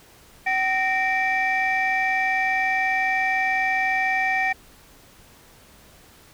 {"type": "tone cluster", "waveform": "sine", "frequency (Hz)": [762, 1842, 2333], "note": ["G5", "A#6", "D7"], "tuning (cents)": [-49, -21, -12], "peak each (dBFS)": -23, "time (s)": [0.46, 4.53], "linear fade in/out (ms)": 10, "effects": ["tanh soft clip ceiling -13 dBFS", "pink hiss -51 dBFS RMS until 6.33 s"]}